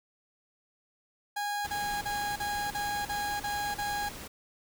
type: tone bursts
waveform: 30% pulse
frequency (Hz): 822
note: G#5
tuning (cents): -18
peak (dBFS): -28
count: 8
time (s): 1.36-4.092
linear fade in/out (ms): 10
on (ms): 310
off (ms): 36
type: noise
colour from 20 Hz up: pink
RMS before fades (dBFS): -43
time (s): 1.64-4.28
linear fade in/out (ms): 10
effects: none